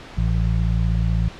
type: harmonic tone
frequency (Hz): 56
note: A1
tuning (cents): +31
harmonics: 1 / 2 / 3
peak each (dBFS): -19 / -22 / -24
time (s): 0.17-1.29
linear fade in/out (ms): 10
effects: pink hiss -39 dBFS RMS until 1.39 s + low-pass 4000 Hz 12 dB/octave